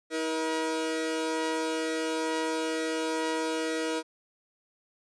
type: tone pair together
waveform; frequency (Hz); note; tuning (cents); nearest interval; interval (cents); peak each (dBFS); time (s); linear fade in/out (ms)
sawtooth; 319.5 / 478.7; D#4 / A#4; +46 / +46; perfect fifth; 700; -27; 0.1-4.03; 50
effects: resampled to 22050 Hz